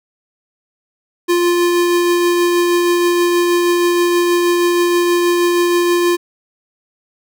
square tone with tremolo, 349.2 Hz, F4, in tune, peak -11 dBFS, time 1.28-6.17 s, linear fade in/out 20 ms, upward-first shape triangle, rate 6.3 Hz, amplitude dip 25%, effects none

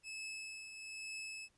sawtooth tone with tremolo, 2600 Hz, E7, 24 cents flat, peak -39 dBFS, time 0.03-1.49 s, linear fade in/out 50 ms, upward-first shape triangle, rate 1.1 Hz, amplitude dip 55%, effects pink hiss -75 dBFS RMS until 1.57 s + resampled to 24000 Hz

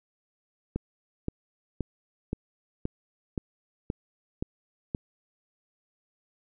click train, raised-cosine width 3 ms, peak -16 dBFS, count 9, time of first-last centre 0.76-4.948 s, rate 1.91 Hz, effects none

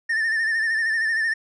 triangle tone with vibrato, 1796 Hz, A6, 35 cents sharp, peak -18 dBFS, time 0.09-1.34 s, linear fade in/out 10 ms, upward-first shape sine, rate 13 Hz, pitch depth 57 cents each way, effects resampled to 24000 Hz

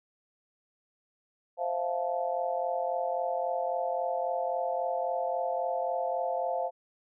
sine chord, F major seventh, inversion second, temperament just, 523.8 / 654.8 / 698.5 / 873.1 Hz, C5 / E5 / F5 / A5, +2 / -12 / 0 / -14 cents, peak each -33 / -36 / -31 / -37 dBFS, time 1.57-6.71 s, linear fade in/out 50 ms, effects none

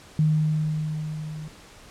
sine tone with level ramp, 154.6 Hz, D#3, 11 cents flat, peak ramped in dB -16 to -33 dBFS, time 0.19-1.48 s, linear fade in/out 2 ms, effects pink hiss -48 dBFS RMS until 1.9 s + low-pass 9000 Hz 12 dB/octave

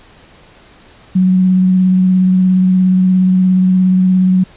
sine tone with vibrato, 185.2 Hz, F#3, 2 cents sharp, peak -7 dBFS, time 1.15-4.44 s, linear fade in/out 10 ms, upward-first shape triangle, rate 17 Hz, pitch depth 19 cents each way, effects pink hiss -43 dBFS RMS until 4.56 s + resampled to 8000 Hz

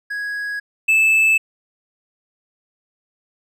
triangle tone pair in turn, 1661.2 / 2625 Hz, G#6 / E7, 0 / -8 cents, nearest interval minor sixth, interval 792 cents, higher second, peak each -21 / -10 dBFS, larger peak second, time 0.1-0.6 / 0.88-1.38 s, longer neither, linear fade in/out 10 ms, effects none

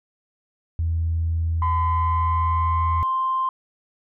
sine tone, 82.41 Hz, E2, in tune, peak -19 dBFS, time 0.79-3.03 s, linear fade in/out 0 ms
sine tone with pitch glide, 1017 to 1046.8 Hz, C6 to C6, -50 to 0 cents, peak -19 dBFS, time 1.62-3.49 s, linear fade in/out 2 ms, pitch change +50 cents, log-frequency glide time 1.82-2.9 s
effects tanh soft clip ceiling -14 dBFS

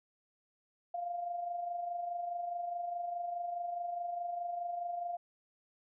sine tone with amplitude modulation, 698.5 Hz, F5, in tune, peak -33 dBFS, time 0.94-5.17 s, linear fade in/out 5 ms, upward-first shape sine, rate 24.8 Hz, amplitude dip 50%, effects none

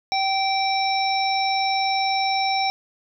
harmonic tone, 776 Hz, G5, 18 cents flat, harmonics 1 / 3 / 5 / 7, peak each -21 / -27 / -30 / -27 dBFS, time 0.12-2.7 s, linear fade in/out 0 ms, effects none

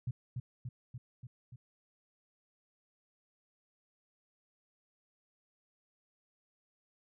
sine tone with echo, 123.47 Hz, B2, in tune, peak -32 dBFS, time 0.07-0.11 s, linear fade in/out 5 ms, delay 290 ms, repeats 5, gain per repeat -3 dB, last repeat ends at 1.56 s, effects none

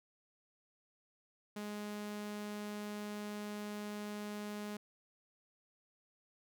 sawtooth tone, 208.2 Hz, G#3, 5 cents sharp, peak -37 dBFS, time 1.56-4.77 s, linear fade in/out 5 ms, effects none

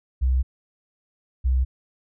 sine tone pair in turn, 64.2 / 64.2 Hz, C2 / C2, -32 / -32 cents, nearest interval unison, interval 0 cents, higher neither, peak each -17 dBFS, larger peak neither, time 0.21-0.43 / 1.44-1.65 s, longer first, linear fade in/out 20 ms, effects none

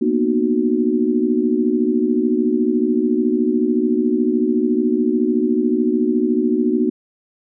sine chord, B major seventh, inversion third, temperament equal with one note detuned, 233.1 / 246.9 / 304.9 / 370 Hz, A#3 / B3 / D#4 / F#4, 0 / 0 / -35 / 0 cents, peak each -20 dBFS, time 0.01-6.9 s, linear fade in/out 10 ms, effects none

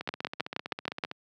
two click trains, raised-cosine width 0.3 ms, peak -13 / -19 dBFS, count 7 / 18, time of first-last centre 0.09-1.038 / 0.01-1.114 s, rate 6.33 / 15.4 Hz, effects high-pass 150 Hz 12 dB/octave

